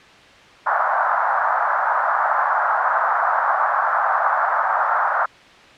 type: band-pass noise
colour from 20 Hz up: white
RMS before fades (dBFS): -19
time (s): 0.66-5.26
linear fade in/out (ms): 10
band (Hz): 660 to 1500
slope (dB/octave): 48
effects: white hiss -45 dBFS RMS until 5.77 s + low-pass 3000 Hz 12 dB/octave